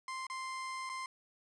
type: tone with dropouts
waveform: 30% pulse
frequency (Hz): 1046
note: C6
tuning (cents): -1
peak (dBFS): -36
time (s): 0.08-1.06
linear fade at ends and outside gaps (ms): 2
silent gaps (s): 0.268-0.299 / 0.893-0.897
effects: resampled to 22050 Hz + 11-bit